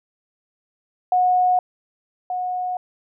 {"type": "tone pair in turn", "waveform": "sine", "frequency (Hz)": [729, 729], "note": ["F#5", "F#5"], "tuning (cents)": [-26, -26], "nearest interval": "unison", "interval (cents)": 0, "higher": "neither", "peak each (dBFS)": [-14, -22], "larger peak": "first", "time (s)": [[1.12, 1.59], [2.3, 2.77]], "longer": "neither", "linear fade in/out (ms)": 2, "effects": []}